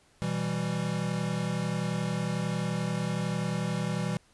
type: chord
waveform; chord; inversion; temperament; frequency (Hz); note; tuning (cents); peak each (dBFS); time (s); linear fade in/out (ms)
square; E minor; second; equal; 123.47 / 164.81 / 196; B2 / E3 / G3; 0 / 0 / 0; -35 / -32 / -34; 0.22-4.17; 0
effects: pink hiss -63 dBFS RMS until 4.33 s + resampled to 24000 Hz